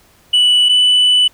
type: tone pair in turn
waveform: sine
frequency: 2960 / 2982 Hz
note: F#7 / F#7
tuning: 0 / +13 cents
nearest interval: unison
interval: 13 cents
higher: second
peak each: -5 dBFS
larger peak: neither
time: 0.33-0.69 / 0.69-1.28 s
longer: second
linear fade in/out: 10 ms
effects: tanh soft clip ceiling -7 dBFS + pink hiss -50 dBFS RMS until 1.33 s